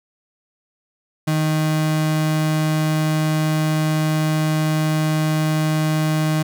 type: tone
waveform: 35% pulse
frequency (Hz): 155.6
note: D#3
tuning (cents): 0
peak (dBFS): -15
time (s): 1.27-6.43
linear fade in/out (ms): 10
effects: none